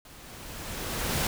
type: noise with level ramp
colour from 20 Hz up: pink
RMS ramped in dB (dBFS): -50 to -26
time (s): 0.05-1.27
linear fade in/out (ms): 2
effects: none